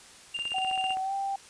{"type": "tone with tremolo", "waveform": "triangle", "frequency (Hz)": 2795, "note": "F7", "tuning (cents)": 1, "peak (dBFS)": -27, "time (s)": [0.34, 0.95], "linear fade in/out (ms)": 10, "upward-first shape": "square", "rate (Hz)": 18, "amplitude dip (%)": 55}
{"type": "click train", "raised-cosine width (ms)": 0.5, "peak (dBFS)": -28, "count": 10, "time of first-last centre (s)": [0.39, 0.971], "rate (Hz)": 15.5}
{"type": "tone with pitch glide", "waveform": "sine", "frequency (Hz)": [757, 787.8], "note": ["F#5", "G5"], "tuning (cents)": [39, 8], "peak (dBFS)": -28, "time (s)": [0.54, 1.36], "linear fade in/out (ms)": 5, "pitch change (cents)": 69, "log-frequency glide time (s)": [1.01, 1.13]}
{"effects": ["white hiss -51 dBFS RMS until 1.49 s", "resampled to 22050 Hz"]}